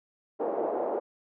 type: band-pass noise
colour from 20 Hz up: white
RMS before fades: -30 dBFS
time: 0.39-1 s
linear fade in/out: 20 ms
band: 350 to 660 Hz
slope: 24 dB/octave
effects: none